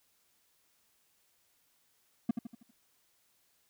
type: tone with echo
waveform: triangle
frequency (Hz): 233.1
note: A#3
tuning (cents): 0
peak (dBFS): -22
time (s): 2.29-2.31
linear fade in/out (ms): 5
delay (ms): 80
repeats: 5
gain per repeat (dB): -7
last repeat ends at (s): 2.71
effects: white hiss -72 dBFS RMS until 3.69 s